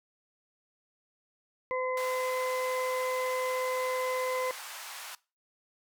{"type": "harmonic tone", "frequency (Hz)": 511, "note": "C5", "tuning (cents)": -41, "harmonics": [1, 2, 4], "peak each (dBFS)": [-31, -34, -37], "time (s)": [1.71, 4.51], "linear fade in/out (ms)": 0}
{"type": "band-pass noise", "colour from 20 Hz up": "pink", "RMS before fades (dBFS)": -43, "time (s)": [1.97, 5.15], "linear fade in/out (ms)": 2, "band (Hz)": [790, 16000], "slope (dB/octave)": 24}
{"effects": ["noise-tail reverb RT60 0.3 s tail -21 dB re dry"]}